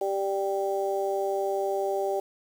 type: harmonic tone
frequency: 196 Hz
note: G3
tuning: in tune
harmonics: 2 / 3 / 4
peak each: -28 / -30 / -31 dBFS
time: 0.01-2.2 s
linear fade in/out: 5 ms
effects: 8-bit